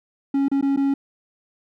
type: tone with dropouts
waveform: triangle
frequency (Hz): 276.2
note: C#4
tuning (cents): -6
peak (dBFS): -15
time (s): 0.34-0.94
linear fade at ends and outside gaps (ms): 5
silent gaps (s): 0.484-0.515 / 0.612-0.625 / 0.763-0.772
effects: none